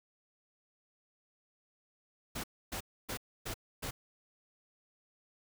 pink noise bursts, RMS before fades -39 dBFS, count 5, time 2.35-3.91 s, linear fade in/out 10 ms, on 88 ms, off 280 ms, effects none

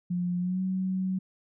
sine tone with pitch glide, 177.4 to 187.52 Hz, F3 to F#3, +27 to +23 cents, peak -26 dBFS, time 0.1-1.19 s, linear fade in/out 10 ms, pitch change +96 cents, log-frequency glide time 0.39-0.61 s, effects none

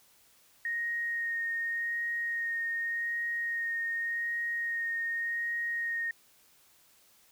sine tone with vibrato, 1861 Hz, A#6, 3 cents flat, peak -30 dBFS, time 0.65-6.11 s, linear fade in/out 2 ms, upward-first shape sine, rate 0.86 Hz, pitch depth 12 cents each way, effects white hiss -63 dBFS RMS until 7.31 s

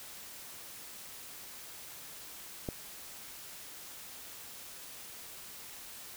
click, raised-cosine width 2 ms, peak -21 dBFS, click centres 2.688 s, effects white hiss -48 dBFS RMS until 6.16 s

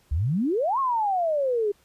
sine exponential two-way sweep, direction up then down, 65.41 to 1111 to 398.1 Hz, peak -21 dBFS, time 0.11-1.72 s, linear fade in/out 10 ms, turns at 0.79 s, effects pink hiss -62 dBFS RMS until 1.84 s + resampled to 32000 Hz

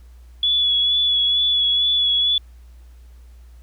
sine tone with vibrato, 3405 Hz, G#7, 42 cents sharp, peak -15 dBFS, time 0.43-2.38 s, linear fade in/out 2 ms, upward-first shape sine, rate 2.2 Hz, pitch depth 23 cents each way, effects added 60 Hz sine -41 dBFS peak until 3.62 s + pink hiss -60 dBFS RMS until 3.62 s

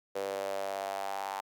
sawtooth tone with high-pass filter sweep, 98 Hz, G2, in tune, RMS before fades -36 dBFS, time 0.15-1.41 s, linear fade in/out 10 ms, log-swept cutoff 500 to 860 Hz, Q 5.2, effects none

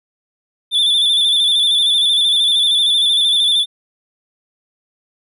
triangle tone with vibrato, 3512 Hz, A7, 4 cents flat, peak -10 dBFS, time 0.71-3.66 s, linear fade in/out 50 ms, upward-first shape square, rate 13 Hz, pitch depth 36 cents each way, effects none

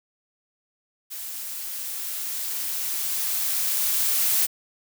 blue noise with level ramp, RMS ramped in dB -35 to -21 dBFS, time 1.1-4.47 s, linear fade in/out 20 ms, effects none

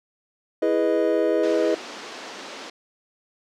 triangle chord, E major seventh, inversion none, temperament equal, 329.6 / 415.3 / 493.9 / 622.3 Hz, E4 / G#4 / B4 / D#5, 0 / 0 / 0 / 0 cents, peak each -22 dBFS, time 0.62-1.75 s, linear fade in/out 5 ms
pink band-pass noise, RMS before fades -38 dBFS, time 1.43-2.7 s, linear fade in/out 5 ms, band 270 to 6100 Hz, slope 24 dB/octave
effects none

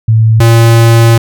sine / square tone pair in turn, 111.2 / 115.33 Hz, A2 / A#2, +19 / -18 cents, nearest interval minor second, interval 63 cents, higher second, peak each -3 dBFS, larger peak neither, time 0.08-0.4 / 0.4-1.18 s, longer second, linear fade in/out 5 ms, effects none

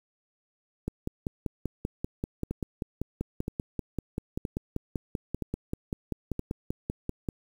two click trains, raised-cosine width 3 ms, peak -17 / -18 dBFS, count 34 / 5, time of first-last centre 0.88-7.288 / 2.51-6.393 s, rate 5.15 / 1.03 Hz, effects 8-bit

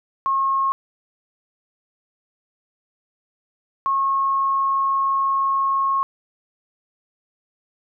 sine tone pair in turn, 1083 / 1088.5 Hz, C#6 / C#6, -41 / -32 cents, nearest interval unison, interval 9 cents, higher second, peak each -17 dBFS, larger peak neither, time 0.26-0.72 / 3.86-6.03 s, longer second, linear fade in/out 0 ms, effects none

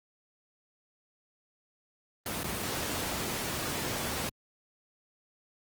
pink noise with dropouts, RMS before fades -33 dBFS, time 2.26-4.29 s, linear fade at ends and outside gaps 0 ms, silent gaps 2.432-2.443 s, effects high-pass 80 Hz 12 dB/octave + Opus 24 kbps

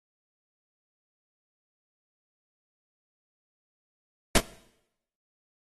pink noise with echo, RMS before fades -17 dBFS, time 4.35-4.38 s, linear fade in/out 5 ms, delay 25 ms, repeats 1, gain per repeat -12 dB, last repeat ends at 4.405 s, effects noise-tail reverb RT60 0.8 s tail -20 dB re dry + AAC 32 kbps

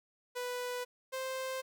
sawtooth tone pair in turn, 493.9 / 523.3 Hz, B4 / C5, 0 / 0 cents, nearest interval minor second, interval 100 cents, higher second, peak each -32 / -32 dBFS, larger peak neither, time 0.35-0.85 / 1.12-1.62 s, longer neither, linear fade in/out 20 ms, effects none

